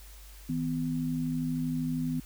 sine tone pair together, 159 / 251.6 Hz, D#3 / B3, +38 / +32 cents, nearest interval minor sixth, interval 794 cents, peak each -32 / -30 dBFS, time 0.49-2.2 s, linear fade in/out 5 ms, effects added 50 Hz sine -47 dBFS peak until 2.25 s + white hiss -54 dBFS RMS until 2.25 s

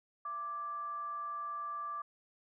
sine tone with frequency modulation, 1175 Hz, D6, 1 cent sharp, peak -37 dBFS, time 0.25-2.02 s, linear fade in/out 5 ms, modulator 503 Hz, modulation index 0.21, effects none

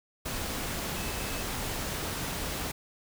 sine tone in noise, 2600 Hz, E7, 24 cents flat, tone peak -45 dBFS, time 0.96-1.43 s, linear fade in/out 10 ms, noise pink, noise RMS -34 dBFS, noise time 0.25-2.72 s, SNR -14 dB, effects none

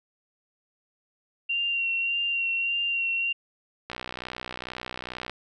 sine tone with vibrato, 2759 Hz, F7, 22 cents flat, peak -24 dBFS, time 1.49-3.33 s, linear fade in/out 10 ms, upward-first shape sine, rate 1.7 Hz, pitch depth 22 cents each way
click train, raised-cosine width 0.3 ms, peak -18 dBFS, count 88, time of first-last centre 3.9-5.296 s, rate 62.3 Hz
effects none

